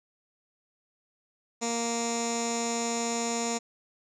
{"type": "tone with low-pass filter", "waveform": "15% pulse", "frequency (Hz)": 233.1, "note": "A#3", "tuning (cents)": 0, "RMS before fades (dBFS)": -30, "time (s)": [1.61, 3.59], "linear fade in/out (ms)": 20, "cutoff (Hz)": 6800, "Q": 7.9, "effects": []}